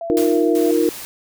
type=tone with tremolo; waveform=sine; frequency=672 Hz; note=E5; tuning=33 cents sharp; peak=-24 dBFS; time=0.01-0.71 s; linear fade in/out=2 ms; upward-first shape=triangle; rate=6.5 Hz; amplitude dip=25%
type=chord; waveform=sine; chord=Eb suspended second; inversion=none; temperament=equal; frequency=311.1 / 349.2 / 466.2 Hz; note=Eb4 / F4 / Bb4; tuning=0 / 0 / 0 cents; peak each=-18 dBFS; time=0.1-0.89 s; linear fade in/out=0 ms
type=noise with exponential decay; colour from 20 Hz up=white; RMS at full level=-27 dBFS; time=0.17-0.82 s; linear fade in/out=0 ms; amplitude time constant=140 ms
type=noise; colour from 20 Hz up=white; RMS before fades=-33 dBFS; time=0.55-1.05 s; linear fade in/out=0 ms
effects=none